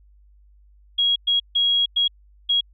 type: tone bursts at uneven times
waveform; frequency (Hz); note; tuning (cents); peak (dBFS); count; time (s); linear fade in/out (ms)
sine; 3300; G#7; -12; -16; 5; 0.98-1.16 / 1.27-1.4 / 1.55-1.86 / 1.96-2.08 / 2.49-2.61; 10
effects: added 50 Hz sine -50 dBFS peak until 2.73 s